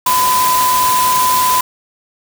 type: tone in noise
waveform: sine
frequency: 1007 Hz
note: B5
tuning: 33 cents sharp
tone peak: -11 dBFS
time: 0.06-1.61 s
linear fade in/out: 5 ms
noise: white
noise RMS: -18 dBFS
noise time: 0.06-1.61 s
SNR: +4 dB
effects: none